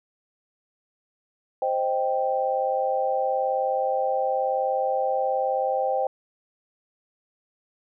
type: chord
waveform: sine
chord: C minor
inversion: none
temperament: equal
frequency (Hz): 523.3 / 622.3 / 784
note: C5 / Eb5 / G5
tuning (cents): 0 / 0 / 0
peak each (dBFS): -25 / -29 / -25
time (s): 1.62-6.07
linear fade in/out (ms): 2
effects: none